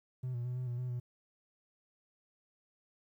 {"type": "tone with pitch steps", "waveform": "triangle", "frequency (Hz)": [127.4, 120.4, 124.5, 126.8, 121.1, 125.8, 122.5], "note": ["C3", "B2", "B2", "B2", "B2", "B2", "B2"], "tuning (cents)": [-46, -44, 14, 46, -34, 32, -14], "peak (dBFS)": -32, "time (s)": [0.23, 1], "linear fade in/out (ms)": 10, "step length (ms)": 110, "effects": ["tanh soft clip ceiling -29 dBFS", "12-bit"]}